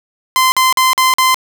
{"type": "tone bursts", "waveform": "sawtooth", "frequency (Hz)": 1035, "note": "C6", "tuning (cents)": -19, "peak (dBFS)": -5, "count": 5, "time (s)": [0.36, 1.344], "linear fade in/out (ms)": 0, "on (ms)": 160, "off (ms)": 46, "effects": []}